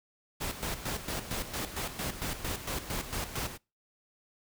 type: noise with tremolo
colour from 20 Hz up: pink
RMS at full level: -34 dBFS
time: 0.4-3.58 s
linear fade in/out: 20 ms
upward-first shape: square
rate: 4.4 Hz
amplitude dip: 65%
effects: noise-tail reverb RT60 0.3 s tail -26 dB re dry